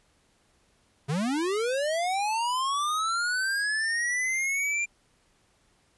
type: linear sweep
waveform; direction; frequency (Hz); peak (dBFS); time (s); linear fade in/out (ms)
square; up; 130.81 to 2395; -26; 1.08-4.86; 20
effects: pink hiss -66 dBFS RMS until 5.97 s + resampled to 24000 Hz